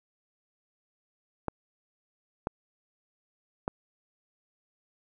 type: clicks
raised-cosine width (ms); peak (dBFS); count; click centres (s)
1; -15; 3; 1.483 / 2.471 / 3.679
effects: none